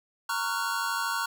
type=chord; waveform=square; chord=Gb major seventh; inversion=first; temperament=just; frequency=925 / 1110 / 1387.5 / 1480 Hz; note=Bb5 / Db6 / F6 / Gb6; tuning=-14 / +2 / -12 / 0 cents; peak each=-34 dBFS; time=0.29-1.26 s; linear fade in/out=5 ms; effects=none